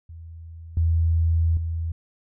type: tone with level steps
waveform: sine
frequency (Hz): 82.41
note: E2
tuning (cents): 0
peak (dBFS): -37 / -17 / -24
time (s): 0.09-1.92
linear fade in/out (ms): 5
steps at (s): 0.77 / 1.57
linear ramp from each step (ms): 2
effects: none